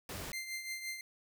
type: noise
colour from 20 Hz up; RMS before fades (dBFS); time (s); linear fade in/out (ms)
pink; -43; 0.09-0.32; 2
type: tone with tremolo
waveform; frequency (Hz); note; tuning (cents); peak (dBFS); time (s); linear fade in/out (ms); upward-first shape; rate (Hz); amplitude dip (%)
sawtooth; 2088; C7; -4; -33; 0.33-1.01; 2; triangle; 5.8; 65
effects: none